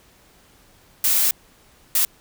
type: noise bursts at uneven times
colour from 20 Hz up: blue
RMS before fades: -18 dBFS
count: 2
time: 1.04-1.31 / 1.95-2.05 s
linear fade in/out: 2 ms
effects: pink hiss -54 dBFS RMS until 2.2 s